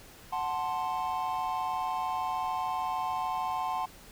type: chord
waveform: triangle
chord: F# diminished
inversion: none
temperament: equal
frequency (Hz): 740 / 880 / 1046.5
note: F#5 / A5 / C6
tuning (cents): 0 / 0 / 0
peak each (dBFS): -32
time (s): 0.32-3.86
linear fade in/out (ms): 10
effects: pink hiss -52 dBFS RMS until 4.11 s